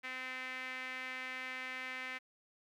sawtooth tone with band-pass filter, 257.5 Hz, C4, 28 cents flat, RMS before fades -43 dBFS, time 0.03-2.19 s, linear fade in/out 20 ms, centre 2100 Hz, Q 3.7, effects 12-bit

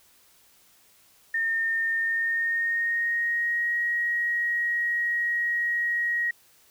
sine tone with pitch glide, 1821 to 1892.9 Hz, A#6 to A#6, -41 to +26 cents, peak -23 dBFS, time 1.34-6.31 s, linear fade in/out 5 ms, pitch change +67 cents, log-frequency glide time 1.95-3.77 s, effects white hiss -59 dBFS RMS until 6.7 s

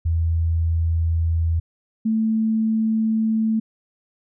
sine tone pair in turn, 82.5 / 221 Hz, E2 / A3, +2 / +8 cents, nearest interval octave + perfect fourth, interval 1706 cents, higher second, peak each -17 dBFS, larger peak neither, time 0.05-1.6 / 2.05-3.6 s, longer neither, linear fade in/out 10 ms, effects none

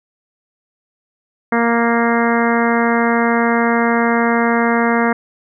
harmonic tone, 233.4 Hz, A#3, 2 cents sharp, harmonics 1 / 2 / 3 / 4 / 5 / 6 / 7 / 8 / 9, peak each -16 / -19 / -21 / -22 / -23 / -24 / -24 / -25 / -26 dBFS, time 1.52-5.13 s, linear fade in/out 5 ms, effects none

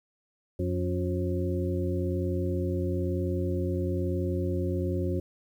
harmonic tone with a mistuned harmonic, 89.6 Hz, F2, 45 cents sharp, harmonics 1 / 2 / 3 / 4 / 6, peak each -29 / -34 / -35 / -32 / -37 dBFS, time 0.59-5.2 s, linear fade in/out 5 ms, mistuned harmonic 3, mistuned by +54 cents, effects 10-bit

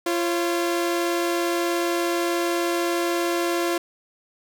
sawtooth tone pair together, 343.3 / 545 Hz, F4 / C#5, -30 / -29 cents, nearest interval minor sixth, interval 801 cents, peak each -18 / -26 dBFS, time 0.06-3.78 s, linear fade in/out 5 ms, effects none

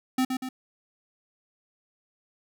square tone with echo, 258.2 Hz, C4, 23 cents flat, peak -22 dBFS, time 0.18-0.25 s, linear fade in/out 5 ms, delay 120 ms, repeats 2, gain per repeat -5 dB, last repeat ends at 0.49 s, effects none

